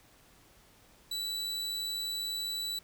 40% pulse tone, 3951 Hz, B7, in tune, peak -32 dBFS, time 1.11-2.79 s, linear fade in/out 5 ms, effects pink hiss -61 dBFS RMS until 2.83 s

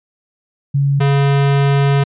sine / square tone pair in turn, 139.9 / 139.9 Hz, C#3 / C#3, +16 / +16 cents, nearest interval unison, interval 0 cents, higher neither, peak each -11 dBFS, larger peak neither, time 0.74-1 / 1-2.04 s, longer second, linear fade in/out 10 ms, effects resampled to 8000 Hz

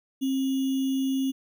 sine tone with sample-and-hold, 267.1 Hz, C4, 36 cents sharp, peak -23 dBFS, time 0.21-1.32 s, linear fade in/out 20 ms, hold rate 3150 Hz, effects none

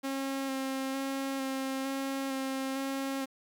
sawtooth tone with vibrato, 268.9 Hz, C4, 47 cents sharp, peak -28 dBFS, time 0.03-3.26 s, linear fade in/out 20 ms, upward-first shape square, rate 1.1 Hz, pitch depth 14 cents each way, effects 10-bit

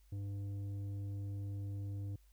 sine tone with tanh clipping, 100 Hz, G2, 35 cents sharp, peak -40 dBFS, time 0.12-2.16 s, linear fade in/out 5 ms, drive 8 dB, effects added 50 Hz sine -62 dBFS peak until 2.32 s + white hiss -75 dBFS RMS until 2.32 s

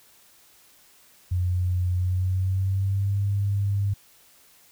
sine tone with pitch glide, 90.2 to 100.08 Hz, F#2 to G2, -44 to +36 cents, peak -21 dBFS, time 1.31-3.94 s, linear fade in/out 10 ms, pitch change +180 cents, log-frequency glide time 1.96-3.18 s, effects white hiss -56 dBFS RMS until 4.71 s

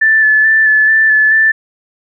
sine tone with vibrato, 1748 Hz, A6, 12 cents flat, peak -6 dBFS, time 0.01-1.52 s, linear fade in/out 10 ms, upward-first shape square, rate 2.3 Hz, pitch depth 17 cents each way, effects none

